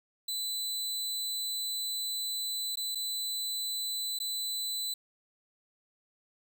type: tone with dropouts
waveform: sawtooth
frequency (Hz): 4000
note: B7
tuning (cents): +21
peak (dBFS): -29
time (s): 0.28-4.94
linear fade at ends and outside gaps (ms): 5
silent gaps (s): 2.757-2.771 / 2.949-2.954 / 4.189-4.2
effects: none